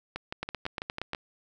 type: two click trains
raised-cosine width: 0.3 ms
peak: -16 / -18 dBFS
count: 7 / 7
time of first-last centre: 0.43-1.133 / 0.16-1.148 s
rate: 8.53 / 6.07 Hz
effects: none